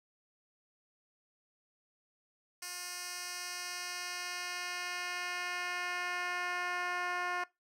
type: tone with band-pass filter sweep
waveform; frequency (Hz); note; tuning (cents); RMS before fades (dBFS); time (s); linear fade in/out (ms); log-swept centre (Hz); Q
10% pulse; 356.7; F4; +37; -38; 2.62-7.44; 5; 7700 to 1300; 0.85
effects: noise-tail reverb RT60 0.2 s tail -21 dB re dry